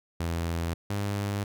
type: tone pair in turn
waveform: sawtooth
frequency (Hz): 83.9 / 101.22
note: E2 / G#2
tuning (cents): +31 / -44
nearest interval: minor third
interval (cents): 325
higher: second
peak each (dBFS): -24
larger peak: neither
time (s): 0.2-0.74 / 0.9-1.44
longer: neither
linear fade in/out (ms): 5
effects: none